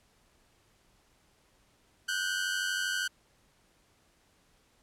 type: tone pair together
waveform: sawtooth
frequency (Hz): 1466.4 / 1559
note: F#6 / G6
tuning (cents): -16 / -10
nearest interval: minor second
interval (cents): 106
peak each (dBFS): -29 / -29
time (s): 2.08-3.08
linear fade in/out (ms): 10
effects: pink hiss -67 dBFS RMS until 4.82 s + low-pass 11000 Hz 12 dB/octave